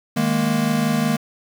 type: chord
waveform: square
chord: D# suspended fourth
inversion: none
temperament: equal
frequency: 155.56 / 207.7 / 233.1 Hz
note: D#3 / G#3 / A#3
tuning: 0 / 0 / 0 cents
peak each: -24 / -23 / -21 dBFS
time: 0.16-1.17 s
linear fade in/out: 10 ms
effects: 7-bit